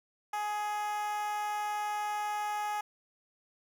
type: tone with high-pass filter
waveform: 10% pulse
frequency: 418.3 Hz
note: G#4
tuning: 12 cents sharp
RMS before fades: -34 dBFS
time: 0.33-2.81 s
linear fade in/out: 5 ms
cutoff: 880 Hz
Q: 5.8
effects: none